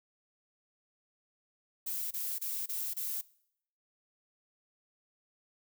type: noise bursts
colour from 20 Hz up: violet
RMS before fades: -36 dBFS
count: 5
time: 1.86-3.214 s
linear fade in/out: 10 ms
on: 250 ms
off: 26 ms
effects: noise-tail reverb RT60 0.7 s tail -22 dB re dry

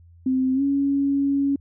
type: tone with pitch glide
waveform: sine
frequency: 260 to 278.7 Hz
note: C4 to C#4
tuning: -11 to +9 cents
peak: -18 dBFS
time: 0.26-1.56 s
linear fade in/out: 5 ms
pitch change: +120 cents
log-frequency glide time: 0.54-0.62 s
effects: added 85 Hz sine -47 dBFS peak until 1.6 s

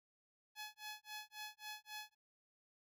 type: tone with tremolo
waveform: 10% pulse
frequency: 850 Hz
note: G#5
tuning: 40 cents sharp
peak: -37 dBFS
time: 0.55-2.15 s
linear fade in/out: 50 ms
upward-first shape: sine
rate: 3.7 Hz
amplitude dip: 100%
effects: none

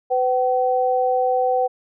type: tone pair together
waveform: sine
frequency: 504.1 / 763 Hz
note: B4 / G5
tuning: +35 / -47 cents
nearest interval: perfect fifth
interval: 718 cents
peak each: -19 dBFS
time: 0.1-1.68 s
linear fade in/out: 20 ms
effects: none

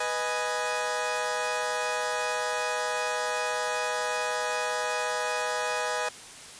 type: chord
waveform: 20% pulse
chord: G# minor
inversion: first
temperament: equal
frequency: 493.9 / 622.3 / 830.6 Hz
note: B4 / D#5 / G#5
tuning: 0 / 0 / 0 cents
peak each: -27 dBFS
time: 0-6.09 s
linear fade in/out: 5 ms
effects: white hiss -45 dBFS RMS until 6.59 s + resampled to 22050 Hz

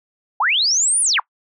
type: linear two-way sweep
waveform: sine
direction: up then down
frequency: 730 to 9900 to 730 Hz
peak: -14 dBFS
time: 0.4-1.2 s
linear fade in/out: 5 ms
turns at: 1.01 s
effects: noise-tail reverb RT60 0.1 s tail -24 dB re dry

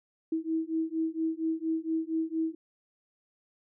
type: beating tone pair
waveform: sine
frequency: 320.5 / 324.8 Hz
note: E4 / E4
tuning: -49 / -26 cents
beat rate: 4.3 Hz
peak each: -31 dBFS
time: 0.32-2.55 s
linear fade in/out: 5 ms
effects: none

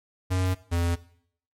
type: tone pair in turn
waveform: square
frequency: 92.5 / 85.71 Hz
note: F#2 / F2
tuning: 0 / -32 cents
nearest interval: minor second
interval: 132 cents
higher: first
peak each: -23 dBFS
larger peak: neither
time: 0.3-0.55 / 0.71-0.96 s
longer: neither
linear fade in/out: 20 ms
effects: noise-tail reverb RT60 0.6 s tail -17 dB re dry + MP3 64 kbps

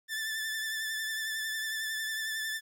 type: tone with vibrato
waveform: sawtooth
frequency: 1760 Hz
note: A6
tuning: in tune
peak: -29 dBFS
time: 0.08-2.61 s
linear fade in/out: 50 ms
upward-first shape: triangle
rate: 11 Hz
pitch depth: 36 cents each way
effects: 11-bit

